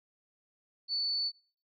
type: tone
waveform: sine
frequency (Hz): 4477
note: C#8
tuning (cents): +16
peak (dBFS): -29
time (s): 0.88-1.32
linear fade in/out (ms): 50
effects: noise-tail reverb RT60 0.5 s tail -25 dB re dry